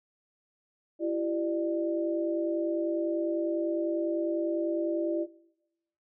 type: tone cluster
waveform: sine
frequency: 335.9 / 385.9 / 598 Hz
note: E4 / G4 / D5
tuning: +33 / -27 / +31 cents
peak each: -28 / -37 / -32 dBFS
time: 0.99-5.27 s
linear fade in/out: 50 ms
effects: noise-tail reverb RT60 0.8 s tail -18 dB re dry